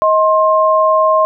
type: tone pair together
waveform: sine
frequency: 631 / 1061.2 Hz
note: D#5 / C6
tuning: +24 / +24 cents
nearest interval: major sixth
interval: 900 cents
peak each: -11 dBFS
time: 0.02-1.25 s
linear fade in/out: 0 ms
effects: none